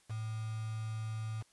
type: tone with quantisation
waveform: sine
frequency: 110 Hz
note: A2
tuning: in tune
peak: -36 dBFS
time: 0.09-1.43 s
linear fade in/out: 20 ms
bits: 8
effects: white hiss -68 dBFS RMS until 1.52 s + resampled to 24000 Hz